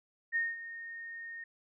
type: tone with ADSR envelope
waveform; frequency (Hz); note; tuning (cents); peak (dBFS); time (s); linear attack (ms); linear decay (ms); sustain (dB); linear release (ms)
sine; 1844; A#6; -19; -27; 0.32-1.44; 38; 200; -14; 4
effects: none